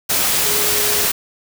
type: tone in noise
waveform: sine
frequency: 418.1 Hz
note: G#4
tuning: 12 cents sharp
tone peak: -26 dBFS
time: 0.45-1.06 s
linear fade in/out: 10 ms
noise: white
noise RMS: -17 dBFS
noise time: 0.09-1.12 s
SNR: -12 dB
effects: none